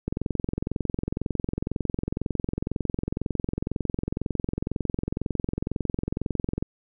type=click train; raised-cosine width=3 ms; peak=-13 dBFS; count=145; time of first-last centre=0.08-6.625 s; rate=22 Hz; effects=none